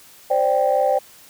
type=chord; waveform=sine; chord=C suspended second; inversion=none; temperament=equal; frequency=523.3 / 587.3 / 784 Hz; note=C5 / D5 / G5; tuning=0 / 0 / 0 cents; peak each=-19 dBFS; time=0.3-0.99 s; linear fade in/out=10 ms; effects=tanh soft clip ceiling -7 dBFS + white hiss -47 dBFS RMS until 1.29 s